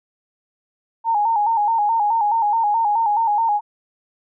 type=tone with vibrato; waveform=sine; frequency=870 Hz; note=A5; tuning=20 cents flat; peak=-15 dBFS; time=1.04-3.61 s; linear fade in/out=50 ms; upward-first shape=square; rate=4.7 Hz; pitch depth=82 cents each way; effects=none